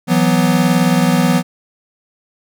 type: chord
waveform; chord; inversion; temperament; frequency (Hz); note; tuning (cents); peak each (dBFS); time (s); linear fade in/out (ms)
square; E suspended second; none; equal with one note detuned; 166.34 / 185 / 246.9; E3 / F#3 / B3; +16 / 0 / 0; -16; 0.07-1.43; 50
effects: none